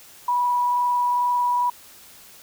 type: tone with frequency modulation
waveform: sine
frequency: 977 Hz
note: B5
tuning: 19 cents flat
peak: -18 dBFS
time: 0.28-1.7 s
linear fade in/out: 5 ms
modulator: 22.3 Hz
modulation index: 0.38
effects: white hiss -47 dBFS RMS until 2.42 s